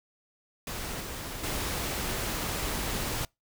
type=noise with level steps; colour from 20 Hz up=pink; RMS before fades=-36 / -38 / -32 dBFS; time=0.67-3.25 s; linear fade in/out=2 ms; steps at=1 / 1.43 s; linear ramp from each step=10 ms; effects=noise-tail reverb RT60 0.2 s tail -26 dB re dry